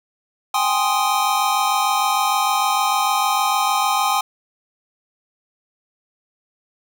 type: chord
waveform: square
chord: Ab major seventh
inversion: third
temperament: equal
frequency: 784 / 830.6 / 1046.5 / 1244.5 Hz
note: G5 / Ab5 / C6 / Eb6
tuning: 0 / 0 / 0 / 0 cents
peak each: -23 dBFS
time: 0.54-4.21 s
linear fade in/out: 5 ms
effects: 8-bit